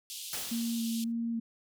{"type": "band-pass noise", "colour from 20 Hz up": "pink", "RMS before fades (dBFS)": -42, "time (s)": [0.1, 1.04], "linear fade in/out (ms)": 0, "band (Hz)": [2900, 15000], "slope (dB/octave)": 48}
{"type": "noise with exponential decay", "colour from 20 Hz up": "white", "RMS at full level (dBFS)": -35, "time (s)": [0.33, 1.12], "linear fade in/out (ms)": 1, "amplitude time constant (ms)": 170}
{"type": "tone with vibrato", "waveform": "sine", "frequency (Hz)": 230, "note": "A#3", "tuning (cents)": -23, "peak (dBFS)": -30, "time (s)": [0.51, 1.4], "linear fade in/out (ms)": 10, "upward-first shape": "square", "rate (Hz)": 1.8, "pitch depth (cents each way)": 13}
{"effects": []}